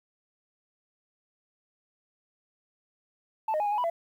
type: tone with pitch steps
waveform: sine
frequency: 879 / 616 / 831 / 819 / 840 / 985 / 673 Hz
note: A5 / D#5 / G#5 / G#5 / G#5 / B5 / E5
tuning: -2 / -17 / +1 / -24 / +19 / -5 / +36 cents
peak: -23 dBFS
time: 3.48-3.9 s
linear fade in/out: 5 ms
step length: 60 ms
effects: tanh soft clip ceiling -23 dBFS + 10-bit